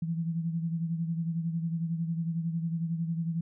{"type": "beating tone pair", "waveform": "sine", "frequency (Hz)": [164.81, 175.81], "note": ["E3", "F3"], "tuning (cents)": [0, 12], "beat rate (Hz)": 11, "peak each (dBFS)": [-29, -37], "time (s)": [0.02, 3.41], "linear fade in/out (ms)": 5, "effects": []}